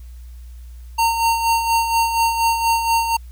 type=tone with tremolo; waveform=square; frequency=917 Hz; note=A#5; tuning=29 cents flat; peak=-14 dBFS; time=0.98-3.17 s; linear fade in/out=10 ms; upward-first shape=sine; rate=4.2 Hz; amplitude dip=55%; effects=added 60 Hz sine -34 dBFS peak until 3.31 s + white hiss -56 dBFS RMS until 3.31 s